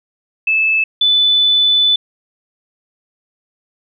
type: tone pair in turn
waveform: sine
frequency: 2618 / 3495 Hz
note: E7 / A7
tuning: -13 / -12 cents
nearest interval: perfect fourth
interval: 501 cents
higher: second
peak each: -11 / -9 dBFS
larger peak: second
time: 0.47-0.84 / 1.01-1.96 s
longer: second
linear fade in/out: 5 ms
effects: none